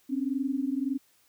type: tone pair together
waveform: sine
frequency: 261.4 / 283.1 Hz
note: C4 / C#4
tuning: -1 / +37 cents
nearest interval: minor second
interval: 138 cents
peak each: -29 / -30 dBFS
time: 0.09-0.98 s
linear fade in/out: 20 ms
effects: white hiss -65 dBFS RMS until 1.28 s